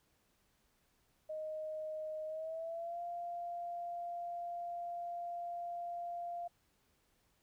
sine tone with pitch glide, 622.3 to 694.5 Hz, D#5 to F5, 0 to -10 cents, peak -39 dBFS, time 1.29-6.48 s, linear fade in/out 10 ms, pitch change +190 cents, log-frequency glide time 2.26-3.01 s, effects pink hiss -75 dBFS RMS until 7.42 s

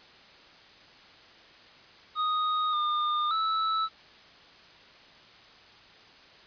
square tone with pitch steps, 1245 / 1211 / 1309 Hz, D#6 / D#6 / E6, +1 / -47 / -13 cents, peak -26 dBFS, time 2.15-3.89 s, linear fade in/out 50 ms, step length 580 ms, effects white hiss -53 dBFS RMS until 6.46 s + resampled to 11025 Hz

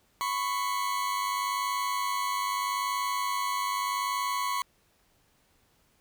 40% pulse tone pair together, 999.2 / 1100 Hz, B5 / C#6, +20 / -14 cents, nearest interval major second, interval 166 cents, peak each -31 / -29 dBFS, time 0.21-4.62 s, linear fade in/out 0 ms, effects pink hiss -67 dBFS RMS until 6 s

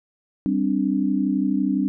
sine chord, G suspended fourth, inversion none, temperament equal, 196 / 261.6 / 293.7 Hz, G3 / C4 / D4, 0 / 0 / 0 cents, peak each -23 dBFS, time 0.46-1.88 s, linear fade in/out 0 ms, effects none

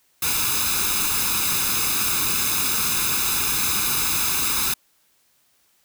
white noise with comb filter, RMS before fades -22 dBFS, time 0.22-4.74 s, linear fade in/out 5 ms, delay 0.79 ms, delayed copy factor +0.75, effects white hiss -63 dBFS RMS until 5.84 s

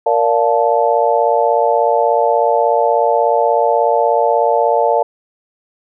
sine chord, Bb major seventh, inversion none, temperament just, 466.2 / 582.7 / 699.2 / 874.1 Hz, Bb4 / D5 / F5 / A5, 0 / -14 / +2 / -12 cents, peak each -16 dBFS, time 0.06-5.03 s, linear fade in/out 5 ms, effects none

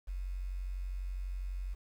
sine tone with quantisation, 46.04 Hz, F#1, 8 cents flat, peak -35 dBFS, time 0.07-1.75 s, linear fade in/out 20 ms, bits 10, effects none

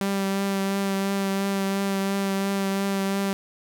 sawtooth tone with vibrato, 196 Hz, G3, in tune, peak -19 dBFS, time 0.01-3.33 s, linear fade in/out 0 ms, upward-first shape triangle, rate 2.9 Hz, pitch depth 18 cents each way, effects none

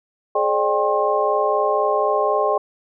sine tone cluster, 422.1 / 537 / 601 / 792 / 1069 Hz, G#4 / C5 / D5 / G5 / C6, +28 / +45 / +40 / +18 / +37 cents, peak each -22 / -26 / -21 / -23 / -22 dBFS, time 0.35-2.58 s, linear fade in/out 5 ms, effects none

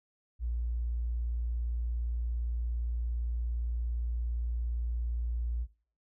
triangle tone with tanh clipping, 58.7 Hz, A#1, 13 cents sharp, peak -30 dBFS, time 0.39-5.67 s, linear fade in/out 50 ms, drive 3 dB, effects noise-tail reverb RT60 0.4 s tail -17 dB re dry

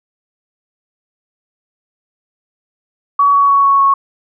sine tone with pitch steps, 1131 / 1123.8 / 1116.7 / 1109.6 / 1102.6 Hz, C#6 / C#6 / C#6 / C#6 / C#6, +34 / +23 / +12 / +1 / -10 cents, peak -7 dBFS, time 3.19-3.94 s, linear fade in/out 5 ms, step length 150 ms, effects none

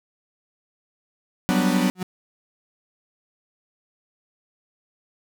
45% pulse chord, G major seventh, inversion third, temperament equal, 185 / 196 / 246.9 / 293.7 Hz, F#3 / G3 / B3 / D4, 0 / 0 / 0 / 0 cents, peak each -22 / -25 / -23 / -26 dBFS, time 1.49-1.9 s, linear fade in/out 0 ms
35% pulse tone with exponential growth, 183.2 Hz, F#3, 17 cents flat, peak -21 dBFS, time 1.95-2.03 s, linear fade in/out 5 ms, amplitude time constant 17 ms
effects none

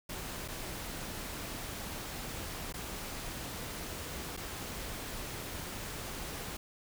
pink noise with dropouts, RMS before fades -41 dBFS, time 0.09-6.57 s, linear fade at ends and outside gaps 5 ms, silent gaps 0.479-0.483 / 2.726-2.739 / 4.367-4.373 s, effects none

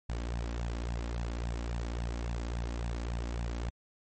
sawtooth tone with flanger, 58.27 Hz, A#1, in tune, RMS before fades -35 dBFS, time 0.09-3.7 s, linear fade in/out 5 ms, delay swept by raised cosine 1.1 to 3.7 ms, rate 3.6 Hz, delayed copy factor +0.65, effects MP3 32 kbps

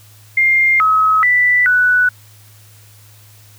sine tone with pitch steps, 2112 / 1279 / 1977 / 1483 Hz, C7 / D#6 / B6 / F#6, +16 / +47 / +1 / +4 cents, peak -9 dBFS, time 0.37-2.09 s, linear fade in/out 5 ms, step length 430 ms, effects added 105 Hz sine -43 dBFS peak until 3.58 s + white hiss -47 dBFS RMS until 3.58 s

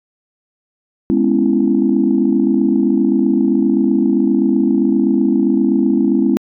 sine chord, C# minor seventh, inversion second, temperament just, 207.9 / 249.5 / 277.2 / 332.6 Hz, G#3 / B3 / C#4 / E4, +2 / +18 / 0 / +16 cents, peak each -16 dBFS, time 1.1-6.37 s, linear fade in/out 0 ms, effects tanh soft clip ceiling -2 dBFS

